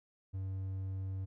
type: tone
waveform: triangle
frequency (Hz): 95.5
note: G2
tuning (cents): -45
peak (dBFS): -34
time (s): 0.33-1.26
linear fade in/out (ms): 20
effects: none